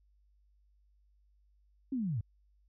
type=linear sweep; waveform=sine; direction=down; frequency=278.9 to 92.5 Hz; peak=-31 dBFS; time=1.92-2.21 s; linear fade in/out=5 ms; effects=added 50 Hz sine -65 dBFS peak until 2.68 s